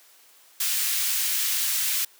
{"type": "high-pass noise", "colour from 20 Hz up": "white", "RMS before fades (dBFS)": -25, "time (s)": [0.6, 2.05], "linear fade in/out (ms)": 5, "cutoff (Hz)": 2000, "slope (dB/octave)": 12, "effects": ["white hiss -55 dBFS RMS until 2.19 s", "high-pass 400 Hz 12 dB/octave"]}